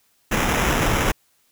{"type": "noise with sample-and-hold", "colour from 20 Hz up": "pink", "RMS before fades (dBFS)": -20, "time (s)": [0.31, 1.12], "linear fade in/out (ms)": 10, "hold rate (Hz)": 4410, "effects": ["white hiss -63 dBFS RMS until 1.51 s"]}